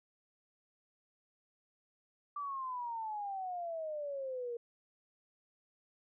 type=exponential sweep; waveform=sine; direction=down; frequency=1174.7 to 466.2 Hz; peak=-37 dBFS; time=2.36-4.57 s; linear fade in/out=5 ms; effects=none